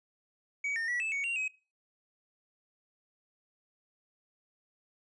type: tone with pitch steps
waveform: triangle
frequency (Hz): 2264 / 1824 / 1941 / 2624 / 2232 / 2760 / 2539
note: C#7 / A#6 / B6 / E7 / C#7 / F7 / D#7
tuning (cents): +36 / -38 / -31 / -9 / +11 / -21 / +34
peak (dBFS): -29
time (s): 0.64-1.48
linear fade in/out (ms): 5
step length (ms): 120
effects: noise-tail reverb RT60 0.3 s tail -19 dB re dry + resampled to 22050 Hz